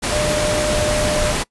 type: tone in noise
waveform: sine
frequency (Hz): 603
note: D5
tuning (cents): +46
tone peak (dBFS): -19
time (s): 0.11-1.33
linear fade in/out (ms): 20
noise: pink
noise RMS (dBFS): -20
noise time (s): 0.02-1.44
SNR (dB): -2
effects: noise-tail reverb RT60 0.1 s tail -23 dB re dry + resampled to 24000 Hz